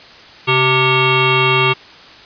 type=tone with frequency modulation; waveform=sine; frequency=1174.7 Hz; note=D6; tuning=in tune; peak=-10 dBFS; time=0.47-1.74 s; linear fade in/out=20 ms; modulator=520 Hz; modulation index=4; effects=white hiss -39 dBFS RMS until 2.25 s + resampled to 11025 Hz